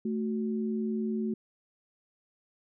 sine tone pair together, 220 / 370 Hz, A3 / F#4, 0 / 0 cents, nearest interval major sixth, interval 900 cents, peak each -29 / -35 dBFS, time 0.05-1.34 s, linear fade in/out 5 ms, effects none

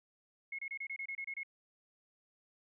sine tone bursts, 2171 Hz, C#7, 37 cents flat, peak -38 dBFS, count 10, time 0.52-1.433 s, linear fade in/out 5 ms, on 67 ms, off 27 ms, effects none

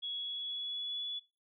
sine tone with pitch glide, 3351 to 3419 Hz, G#7 to G#7, +15 to +50 cents, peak -36 dBFS, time 0.02-1.2 s, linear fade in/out 20 ms, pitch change +35 cents, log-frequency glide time 0.14-1.04 s, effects noise-tail reverb RT60 0.3 s tail -22 dB re dry

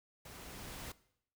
pink noise with level ramp, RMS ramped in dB -52 to -45 dBFS, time 0.25-0.92 s, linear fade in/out 5 ms, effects noise-tail reverb RT60 0.7 s tail -19 dB re dry

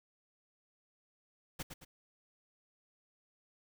pink noise with echo, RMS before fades -40 dBFS, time 1.59-1.63 s, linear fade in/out 10 ms, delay 110 ms, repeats 2, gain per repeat -7 dB, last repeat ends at 1.85 s, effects none

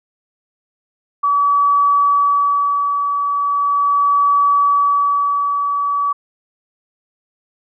sine tone with tremolo, 1143 Hz, D6, 47 cents flat, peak -10 dBFS, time 1.23-6.13 s, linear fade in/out 10 ms, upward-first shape sine, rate 0.39 Hz, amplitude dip 45%, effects none

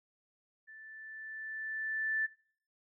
sine tone with level ramp, 1760 Hz, A6, in tune, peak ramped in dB -50 to -28 dBFS, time 0.67-2.27 s, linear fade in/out 20 ms, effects noise-tail reverb RT60 0.5 s tail -20 dB re dry

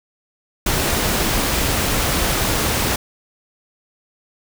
pink noise, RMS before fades -19 dBFS, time 0.66-2.96 s, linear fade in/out 5 ms, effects none

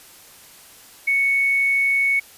triangle tone with hard clipping, 2217 Hz, C#7, in tune, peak -16 dBFS, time 1.07-2.2 s, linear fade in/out 10 ms, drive 3 dB, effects white hiss -46 dBFS RMS until 2.37 s + resampled to 32000 Hz

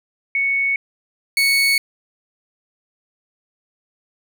sine / 30% pulse tone pair in turn, 2217 / 2217 Hz, C#7 / C#7, 0 / 0 cents, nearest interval unison, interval 0 cents, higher neither, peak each -16 / -11 dBFS, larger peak second, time 0.35-0.76 / 1.37-1.78 s, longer neither, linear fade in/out 2 ms, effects none

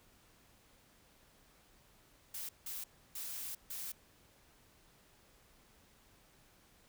blue noise bursts at uneven times, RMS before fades -43 dBFS, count 4, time 2.34-2.49 / 2.66-2.84 / 3.15-3.55 / 3.7-3.92 s, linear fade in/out 5 ms, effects pink hiss -66 dBFS RMS until 6.88 s

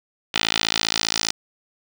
10% pulse tone with band-pass filter sweep, 55 Hz, A1, in tune, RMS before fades -23 dBFS, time 0.34-1.31 s, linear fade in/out 5 ms, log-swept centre 3300 to 5400 Hz, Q 1.9, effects none

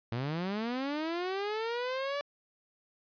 sawtooth linear sweep, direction up, 111.1 to 580 Hz, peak -28 dBFS, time 0.12-2.21 s, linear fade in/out 0 ms, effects resampled to 11025 Hz

